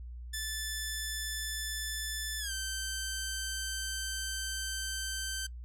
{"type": "tone with pitch glide", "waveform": "10% pulse", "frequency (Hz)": [1751, 1551], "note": ["A6", "G6"], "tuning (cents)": [-9, -19], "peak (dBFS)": -26, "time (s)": [0.33, 5.47], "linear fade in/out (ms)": 10, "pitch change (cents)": -210, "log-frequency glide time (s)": [2.39, 2.52], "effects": ["noise-tail reverb RT60 0.1 s tail -22 dB re dry", "added 60 Hz sine -41 dBFS peak until 5.64 s"]}